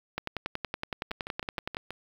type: two click trains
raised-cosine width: 0.3 ms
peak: -20 / -15 dBFS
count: 6 / 18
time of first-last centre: 1.11-1.906 / 0.18-1.769 s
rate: 6.28 / 10.7 Hz
effects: low-pass 5000 Hz 12 dB/octave + 7-bit